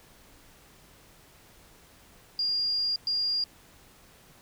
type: tone bursts at uneven times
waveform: sine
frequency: 4816 Hz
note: D8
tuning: 43 cents sharp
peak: -25 dBFS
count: 2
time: 2.39-2.96 / 3.07-3.44 s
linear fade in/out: 2 ms
effects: pink hiss -56 dBFS RMS until 4.41 s